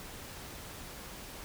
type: silence
effects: pink hiss -46 dBFS RMS until 1.44 s